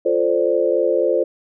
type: chord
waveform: sine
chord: D minor seventh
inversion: first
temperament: equal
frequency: 349.2 / 440 / 523.3 / 587.3 Hz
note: F4 / A4 / C5 / D5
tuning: 0 / 0 / 0 / 0 cents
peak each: -21 / -21 / -18 / -22 dBFS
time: 0.05-1.24 s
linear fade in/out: 10 ms
effects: none